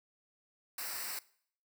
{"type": "noise with comb filter", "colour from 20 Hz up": "white", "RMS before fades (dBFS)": -40, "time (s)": [0.78, 1.19], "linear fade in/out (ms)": 2, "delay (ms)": 0.3, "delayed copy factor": -0.75, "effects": ["noise-tail reverb RT60 0.6 s tail -21 dB re dry"]}